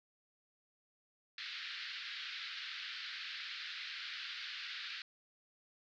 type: band-pass noise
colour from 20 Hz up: white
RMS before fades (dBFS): -45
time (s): 1.38-5.02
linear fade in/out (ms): 2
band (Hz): 1400 to 4500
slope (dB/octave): 48
effects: none